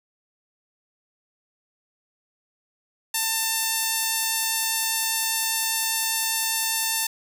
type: tone with band-pass filter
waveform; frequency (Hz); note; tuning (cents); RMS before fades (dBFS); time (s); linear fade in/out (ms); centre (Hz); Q
sawtooth; 895; A5; +29; -25; 3.14-7.07; 5; 11000; 0.7
effects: none